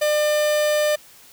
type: tone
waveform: 45% pulse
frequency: 600 Hz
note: D5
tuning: 37 cents sharp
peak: -17 dBFS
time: 0.01-0.96 s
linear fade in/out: 10 ms
effects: white hiss -48 dBFS RMS until 1.32 s